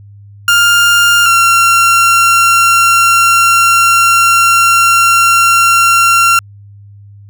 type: tone pair in turn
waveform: 30% pulse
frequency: 1402 / 1370 Hz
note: F6 / F6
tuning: +6 / -34 cents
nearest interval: unison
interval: 40 cents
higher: first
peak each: -3 dBFS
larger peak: neither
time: 0.48-1.26 / 1.26-6.39 s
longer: second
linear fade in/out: 2 ms
effects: added 101 Hz sine -33 dBFS peak until 7.29 s